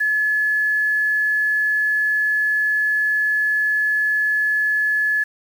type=tone with quantisation; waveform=sine; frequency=1711 Hz; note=A6; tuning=49 cents flat; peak=-16 dBFS; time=0-5.24 s; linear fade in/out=10 ms; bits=7; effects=none